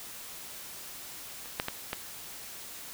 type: clicks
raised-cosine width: 0.3 ms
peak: -29 / -12 / -15 / -15 dBFS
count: 4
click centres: 1.458 / 1.599 / 1.684 / 1.931 s
effects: white hiss -44 dBFS RMS until 2.93 s